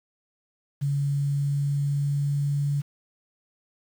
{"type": "tone with pitch glide", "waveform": "sine", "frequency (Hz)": [141.4, 143.13], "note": ["C#3", "D3"], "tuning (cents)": [35, -44], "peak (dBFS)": -22, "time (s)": [0.81, 2.82], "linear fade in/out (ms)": 20, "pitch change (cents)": 21, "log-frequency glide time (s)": [0.94, 2.7], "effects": ["8-bit"]}